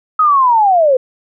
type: linear sweep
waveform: sine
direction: down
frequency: 1279 to 495.8 Hz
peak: -7 dBFS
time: 0.19-0.97 s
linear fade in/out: 5 ms
effects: none